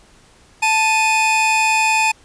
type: tone pair together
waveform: 45% pulse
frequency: 880 / 2489 Hz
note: A5 / D#7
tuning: 0 / 0 cents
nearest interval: octave + tritone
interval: 1800 cents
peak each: -16 dBFS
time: 0.62-2.12 s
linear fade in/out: 10 ms
effects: pink hiss -50 dBFS RMS until 2.24 s + resampled to 22050 Hz